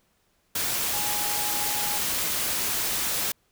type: tone in noise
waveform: sine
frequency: 830.6 Hz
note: G#5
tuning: in tune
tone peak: -34 dBFS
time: 0.93-1.98 s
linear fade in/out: 5 ms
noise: white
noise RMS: -27 dBFS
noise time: 0.55-3.32 s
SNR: -10 dB
effects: pink hiss -68 dBFS RMS until 3.51 s